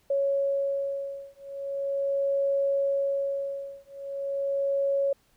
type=beating tone pair; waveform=sine; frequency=554.4 / 554.8 Hz; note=C#5 / C#5; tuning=0 / +1 cents; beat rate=0.4 Hz; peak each=-28 dBFS; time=0.1-5.13 s; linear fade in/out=5 ms; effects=pink hiss -66 dBFS RMS until 5.36 s